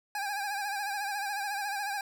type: tone with vibrato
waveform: 25% pulse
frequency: 810 Hz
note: G#5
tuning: 43 cents flat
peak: -28 dBFS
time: 0.15-2.01 s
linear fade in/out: 2 ms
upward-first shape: sine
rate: 14 Hz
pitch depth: 63 cents each way
effects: none